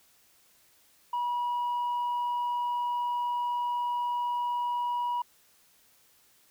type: tone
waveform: sine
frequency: 968 Hz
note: B5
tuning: 35 cents flat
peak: -25 dBFS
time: 1.13-5.22 s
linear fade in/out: 5 ms
effects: tanh soft clip ceiling -26 dBFS + white hiss -63 dBFS RMS until 6.5 s